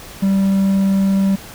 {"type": "tone", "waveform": "triangle", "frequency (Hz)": 194.6, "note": "G3", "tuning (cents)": -12, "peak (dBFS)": -10, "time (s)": [0.22, 1.36], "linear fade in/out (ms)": 10, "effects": ["pink hiss -36 dBFS RMS until 1.54 s"]}